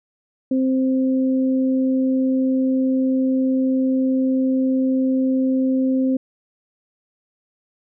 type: tone pair together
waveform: sine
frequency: 261.6 / 523.2 Hz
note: C4 / C5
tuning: 0 / 0 cents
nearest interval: octave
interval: 1200 cents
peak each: -16 / -26 dBFS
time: 0.51-6.17 s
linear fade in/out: 5 ms
effects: none